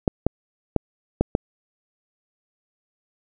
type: clicks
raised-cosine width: 2 ms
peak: -4 dBFS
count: 5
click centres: 0.078 / 0.266 / 0.763 / 1.21 / 1.351 s
effects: none